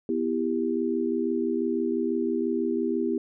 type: chord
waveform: sine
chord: E minor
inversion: second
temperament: just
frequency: 247.2 / 329.6 / 395.6 Hz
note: B3 / E4 / G4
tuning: +2 / 0 / +16 cents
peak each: -28 dBFS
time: 0.09-3.18 s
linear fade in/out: 2 ms
effects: none